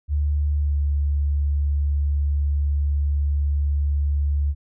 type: tone with pitch glide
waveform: sine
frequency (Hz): 73.3 to 72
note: D2 to D2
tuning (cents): -3 to -34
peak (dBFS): -18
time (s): 0.08-4.55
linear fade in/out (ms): 50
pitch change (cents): -31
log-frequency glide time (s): 0.58-0.77
effects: none